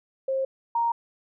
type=tone pair in turn; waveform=sine; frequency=533 / 933.2 Hz; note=C5 / A#5; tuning=+32 / +2 cents; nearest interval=minor seventh; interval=970 cents; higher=second; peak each=-23 / -21 dBFS; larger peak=second; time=0.28-0.45 / 0.75-0.92 s; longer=neither; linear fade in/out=5 ms; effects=none